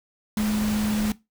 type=tone in noise; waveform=sine; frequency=212.4 Hz; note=G#3; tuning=39 cents sharp; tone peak=-21 dBFS; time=0.37-1.12 s; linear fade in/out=2 ms; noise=pink; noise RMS=-32 dBFS; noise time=0.37-1.12 s; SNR=+8 dB; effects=noise-tail reverb RT60 0.2 s tail -18 dB re dry